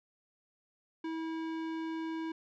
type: tone with tanh clipping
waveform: sine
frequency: 323.7 Hz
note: E4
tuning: 31 cents flat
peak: -37 dBFS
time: 1.04-2.32 s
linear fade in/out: 5 ms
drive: 18 dB
effects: none